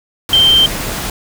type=tone in noise; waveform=sine; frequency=3136 Hz; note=G7; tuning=in tune; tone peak=-6 dBFS; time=0.33-0.66 s; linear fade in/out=2 ms; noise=pink; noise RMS=-21 dBFS; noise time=0.29-1.1 s; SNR=+12 dB; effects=none